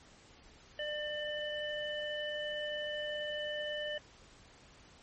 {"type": "harmonic tone", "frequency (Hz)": 598, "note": "D5", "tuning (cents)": 31, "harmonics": [1, 3, 5], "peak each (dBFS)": [-38, -41, -41], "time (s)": [0.79, 3.98], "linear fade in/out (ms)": 2, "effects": ["pink hiss -59 dBFS RMS until 5.02 s", "MP3 32 kbps"]}